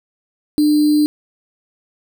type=tone with sample-and-hold; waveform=sine; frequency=299.6 Hz; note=D4; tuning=35 cents sharp; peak=-10 dBFS; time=0.58-1.06 s; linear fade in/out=0 ms; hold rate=4410 Hz; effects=none